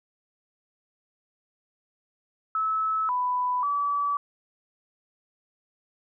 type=tone with pitch steps; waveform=sine; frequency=1300 / 994 / 1149 Hz; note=E6 / B5 / D6; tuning=-24 / +11 / -38 cents; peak=-23 dBFS; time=2.55-4.17 s; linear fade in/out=2 ms; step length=540 ms; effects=none